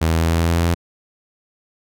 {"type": "tone with pitch steps", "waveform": "sawtooth", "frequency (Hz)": [81.2, 81.76, 82.33, 82.91, 83.48, 84.06, 84.65, 85.24], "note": ["E2", "E2", "E2", "E2", "E2", "E2", "E2", "F2"], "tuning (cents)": [-26, -14, -2, 11, 22, 34, 46, -41], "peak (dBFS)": -11, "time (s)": [0.01, 0.746], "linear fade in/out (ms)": 10, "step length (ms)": 92, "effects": []}